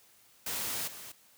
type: noise with level steps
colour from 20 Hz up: white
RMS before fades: -35 / -46 dBFS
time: 0.46-1.12 s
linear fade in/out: 5 ms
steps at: 0.87 s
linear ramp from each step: 10 ms
effects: white hiss -62 dBFS RMS until 1.37 s + high-pass 60 Hz 12 dB/octave